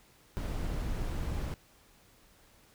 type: noise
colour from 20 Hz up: brown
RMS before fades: -34 dBFS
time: 0.37-1.54 s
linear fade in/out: 0 ms
effects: pink hiss -62 dBFS RMS until 2.74 s